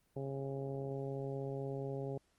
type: harmonic tone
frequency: 136.6 Hz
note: C#3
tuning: 25 cents flat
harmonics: 1 / 2 / 3 / 4 / 5 / 6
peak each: -41 / -47 / -42 / -46 / -52 / -55 dBFS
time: 0.16-2.18 s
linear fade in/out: 5 ms
effects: pink hiss -75 dBFS RMS until 2.38 s + Opus 24 kbps